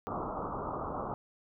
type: low-pass noise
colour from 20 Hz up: white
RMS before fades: -37 dBFS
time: 0.07-1.14 s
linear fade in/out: 0 ms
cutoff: 1300 Hz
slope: 96 dB/octave
effects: none